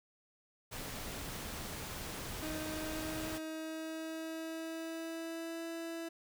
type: noise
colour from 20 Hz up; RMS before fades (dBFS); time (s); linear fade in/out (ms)
pink; -43; 0.71-3.39; 20
type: tone with pitch glide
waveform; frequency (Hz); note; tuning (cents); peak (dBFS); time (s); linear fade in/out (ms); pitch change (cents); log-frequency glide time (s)
30% pulse; 311.1 to 331.5; D#4 to E4; 0 to +10; -37; 2.42-6.09; 10; +110; 2.62-5.66
effects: none